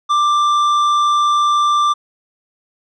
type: tone with tanh clipping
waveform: triangle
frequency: 1181 Hz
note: D6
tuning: 9 cents sharp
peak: -13 dBFS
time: 0.09-1.94 s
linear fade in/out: 20 ms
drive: 13 dB
effects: none